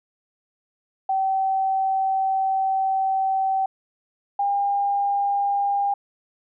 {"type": "tone pair in turn", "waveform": "sine", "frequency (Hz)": [769, 803.5], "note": ["G5", "G5"], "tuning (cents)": [-33, 43], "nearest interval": "minor second", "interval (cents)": 76, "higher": "second", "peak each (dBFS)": -19, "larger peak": "neither", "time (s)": [[1.09, 3.66], [4.39, 5.94]], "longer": "first", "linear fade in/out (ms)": 5, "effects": []}